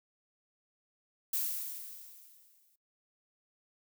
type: noise with exponential decay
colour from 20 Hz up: violet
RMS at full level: -31 dBFS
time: 1.33-2.76 s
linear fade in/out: 5 ms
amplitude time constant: 310 ms
effects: noise-tail reverb RT60 0.1 s tail -19 dB re dry